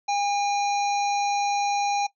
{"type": "harmonic tone", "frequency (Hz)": 810, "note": "G#5", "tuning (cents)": -43, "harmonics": [1, 3, 5, 7, 8], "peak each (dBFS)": [-22, -32, -36, -39, -40], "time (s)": [0.08, 2.07], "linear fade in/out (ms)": 10, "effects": ["noise-tail reverb RT60 0.1 s tail -17 dB re dry"]}